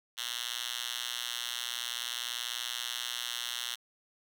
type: tone with high-pass filter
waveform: 5% pulse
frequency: 120.5 Hz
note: B2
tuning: 42 cents flat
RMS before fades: -37 dBFS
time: 0.17-3.76 s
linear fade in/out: 20 ms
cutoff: 2800 Hz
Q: 1.9
effects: none